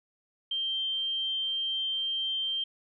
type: tone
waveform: sine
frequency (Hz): 3149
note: G7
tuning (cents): +7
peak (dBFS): -28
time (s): 0.51-2.64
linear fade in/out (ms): 5
effects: none